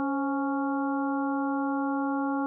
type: harmonic tone with a mistuned harmonic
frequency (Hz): 277.7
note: C#4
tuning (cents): +3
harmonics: 1 / 2 / 3 / 4 / 5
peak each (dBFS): -27 / -37 / -33 / -37 / -38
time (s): 0-2.46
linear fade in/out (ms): 0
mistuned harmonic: 2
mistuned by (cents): -68
effects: none